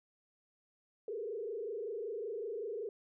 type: tone with frequency modulation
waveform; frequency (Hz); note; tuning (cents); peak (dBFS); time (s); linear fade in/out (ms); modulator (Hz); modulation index
sine; 436.3; A4; -15; -37; 1.08-2.89; 2; 25.3; 1.7
effects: none